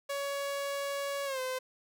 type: tone with pitch glide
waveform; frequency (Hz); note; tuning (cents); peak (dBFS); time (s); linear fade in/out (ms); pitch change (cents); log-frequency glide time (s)
sawtooth; 561 to 514.4; C#5 to C5; +21 to -30; -29; 0.09-1.59; 10; -151; 1.25-1.4
effects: none